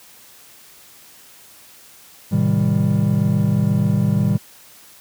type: chord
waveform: triangle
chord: A half-diminished seventh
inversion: none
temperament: just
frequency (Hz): 110 / 132 / 158.4 / 198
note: A2 / C3 / Eb3 / G3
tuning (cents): 0 / +16 / +31 / +18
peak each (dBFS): -18 / -20 / -18 / -17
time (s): 2.31-4.38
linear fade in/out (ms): 20
effects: white hiss -46 dBFS RMS until 5 s + high-pass 60 Hz 12 dB/octave